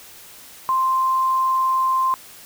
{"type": "tone", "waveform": "sine", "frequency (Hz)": 1046.5, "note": "C6", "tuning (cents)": 0, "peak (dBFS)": -16, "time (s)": [0.69, 2.14], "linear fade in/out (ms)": 0, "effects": ["white hiss -43 dBFS RMS until 2.45 s"]}